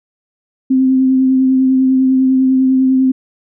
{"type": "tone with vibrato", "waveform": "sine", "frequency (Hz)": 261.6, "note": "C4", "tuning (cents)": 0, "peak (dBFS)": -8, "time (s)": [0.7, 3.12], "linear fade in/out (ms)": 10, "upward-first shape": "triangle", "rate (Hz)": 10, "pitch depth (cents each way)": 20, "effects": []}